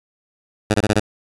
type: tone bursts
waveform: 10% pulse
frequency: 106.2 Hz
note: G#2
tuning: 39 cents sharp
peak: -5 dBFS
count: 5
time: 0.7-0.997 s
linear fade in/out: 5 ms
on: 41 ms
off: 23 ms
effects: resampled to 24000 Hz